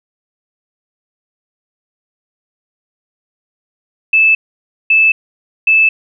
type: tone bursts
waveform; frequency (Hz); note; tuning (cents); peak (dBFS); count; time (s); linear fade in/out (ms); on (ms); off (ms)
sine; 2624; E7; -9; -6; 3; 4.13-5.89; 5; 220; 550
effects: none